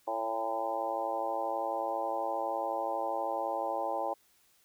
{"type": "harmonic tone with a mistuned harmonic", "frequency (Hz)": 112.1, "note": "A2", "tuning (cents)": 33, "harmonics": [3, 4, 5, 6, 7, 8, 9], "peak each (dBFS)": [-43, -44, -36, -39, -35, -39, -41], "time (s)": [0.07, 4.14], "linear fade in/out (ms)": 10, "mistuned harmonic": 7, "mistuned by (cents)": 29, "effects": ["white hiss -67 dBFS RMS until 4.64 s"]}